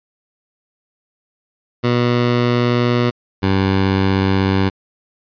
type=tone pair in turn; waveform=15% pulse; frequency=121.3 / 96.28 Hz; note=B2 / G2; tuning=-31 / -31 cents; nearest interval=major third; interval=400 cents; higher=first; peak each=-7 dBFS; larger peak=neither; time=1.83-3.11 / 3.42-4.7 s; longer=neither; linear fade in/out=20 ms; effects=resampled to 11025 Hz